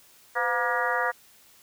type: harmonic tone with a mistuned harmonic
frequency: 238 Hz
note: A#3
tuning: 36 cents sharp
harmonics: 2 / 3 / 4 / 5 / 6 / 7 / 8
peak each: -31 / -31 / -31 / -31 / -31 / -31 / -31 dBFS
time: 0.35-1.12 s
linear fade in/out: 20 ms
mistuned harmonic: 2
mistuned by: +110 cents
effects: white hiss -56 dBFS RMS until 1.62 s